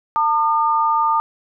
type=tone pair together; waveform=sine; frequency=901.5 / 1211 Hz; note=A5 / D#6; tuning=+42 / -47 cents; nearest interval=perfect fourth; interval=511 cents; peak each=-17 dBFS; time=0.16-1.2 s; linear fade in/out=0 ms; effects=none